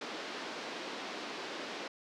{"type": "band-pass noise", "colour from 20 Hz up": "pink", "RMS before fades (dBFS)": -42, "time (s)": [0.01, 1.88], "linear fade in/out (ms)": 5, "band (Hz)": [260, 5100], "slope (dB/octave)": 24, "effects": []}